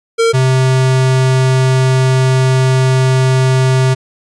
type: tone pair in turn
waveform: square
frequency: 457.8 / 130.45 Hz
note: A#4 / C3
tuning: -31 / -5 cents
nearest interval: octave + minor seventh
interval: 2174 cents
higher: first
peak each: -9 dBFS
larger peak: neither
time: 0.18-0.33 / 0.33-3.95 s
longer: second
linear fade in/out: 20 ms
effects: resampled to 22050 Hz